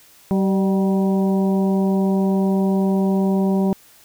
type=harmonic tone with a mistuned harmonic; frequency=192.3 Hz; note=G3; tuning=33 cents flat; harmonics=1 / 2 / 3 / 4 / 5; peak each=-16 / -23 / -29 / -31 / -34 dBFS; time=0.31-3.73 s; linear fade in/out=0 ms; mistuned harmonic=3; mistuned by=+51 cents; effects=white hiss -50 dBFS RMS until 4.04 s